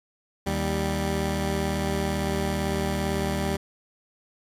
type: tone pair together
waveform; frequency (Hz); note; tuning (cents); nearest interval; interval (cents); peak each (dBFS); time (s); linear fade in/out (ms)
15% pulse; 77.9 / 196; D#2 / G3; +3 / 0; octave + major third; 1597; -21; 0.46-3.57; 10
effects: resampled to 32000 Hz